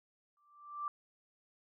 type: tone with exponential growth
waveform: sine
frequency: 1174.7 Hz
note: D6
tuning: in tune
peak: -33 dBFS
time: 0.37-0.88 s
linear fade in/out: 1 ms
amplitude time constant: 110 ms
effects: none